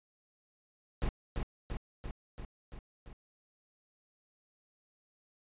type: noise with echo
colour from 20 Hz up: brown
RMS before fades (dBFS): -31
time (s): 1.02-1.09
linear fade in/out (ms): 0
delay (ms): 340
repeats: 6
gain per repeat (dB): -3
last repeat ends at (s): 3.13
effects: resampled to 8000 Hz